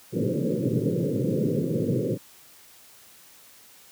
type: band-pass noise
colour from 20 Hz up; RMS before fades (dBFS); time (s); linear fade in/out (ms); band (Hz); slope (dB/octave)
pink; -25; 0.12-2.18; 50; 110 to 540; 96
effects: white hiss -52 dBFS RMS until 3.91 s + high-pass 60 Hz 12 dB/octave